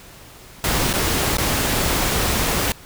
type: noise with dropouts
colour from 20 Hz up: pink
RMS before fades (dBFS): -20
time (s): 0.64-2.72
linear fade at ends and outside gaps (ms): 1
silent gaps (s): 0.93-0.937 / 1.37-1.383
effects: pink hiss -43 dBFS RMS until 2.85 s